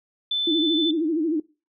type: tone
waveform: sine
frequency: 3520 Hz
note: A7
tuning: in tune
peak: -21 dBFS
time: 0.31-0.91 s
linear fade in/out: 5 ms
type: tone with vibrato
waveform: sine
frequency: 319.4 Hz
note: D#4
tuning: 45 cents sharp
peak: -20 dBFS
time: 0.47-1.4 s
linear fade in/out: 5 ms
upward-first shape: sine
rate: 13 Hz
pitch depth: 120 cents each way
effects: noise-tail reverb RT60 0.3 s tail -22 dB re dry